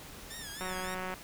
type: tone with vibrato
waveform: 10% pulse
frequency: 1741 Hz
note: A6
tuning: 19 cents flat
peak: -33 dBFS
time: 0.3-0.95 s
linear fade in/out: 10 ms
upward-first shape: sine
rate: 3.6 Hz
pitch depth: 120 cents each way
type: click train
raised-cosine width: 0.5 ms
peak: -23 dBFS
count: 99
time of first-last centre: 0.61-1.14 s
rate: 185 Hz
effects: pink hiss -48 dBFS RMS until 1.23 s